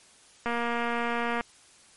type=click train; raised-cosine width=0.5 ms; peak=-15 dBFS; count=225; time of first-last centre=0.46-1.409 s; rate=236 Hz; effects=white hiss -56 dBFS RMS until 1.96 s + MP3 48 kbps